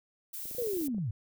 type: noise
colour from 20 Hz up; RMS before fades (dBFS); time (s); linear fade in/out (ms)
violet; -40; 0.33-0.88; 10
type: clicks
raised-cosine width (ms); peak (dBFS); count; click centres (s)
2; -36; 12; 0.455 / 0.512 / 0.549 / 0.585 / 0.622 / 0.672 / 0.734 / 0.769 / 0.814 / 0.883 / 0.946 / 0.983
type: linear sweep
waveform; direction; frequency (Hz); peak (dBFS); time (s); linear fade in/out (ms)
sine; down; 504 to 92.5; -30; 0.58-1.11; 5
effects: none